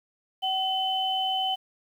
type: tone pair together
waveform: sine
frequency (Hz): 759 / 3036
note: F#5 / F#7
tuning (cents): +44 / +44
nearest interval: 2 octaves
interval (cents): 2400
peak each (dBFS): -27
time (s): 0.42-1.56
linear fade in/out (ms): 20
effects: 9-bit